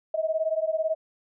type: beating tone pair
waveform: sine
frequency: 630 / 648 Hz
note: D#5 / E5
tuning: +21 / -30 cents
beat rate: 18 Hz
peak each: -26 / -27 dBFS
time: 0.14-0.95 s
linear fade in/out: 5 ms
effects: none